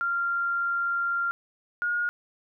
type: tone pair in turn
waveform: sine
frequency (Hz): 1388 / 1432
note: F6 / F6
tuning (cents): -11 / +43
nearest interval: minor second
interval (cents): 54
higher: second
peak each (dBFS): -24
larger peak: neither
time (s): 0.01-1.31 / 1.82-2.09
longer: first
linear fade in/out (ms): 0
effects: none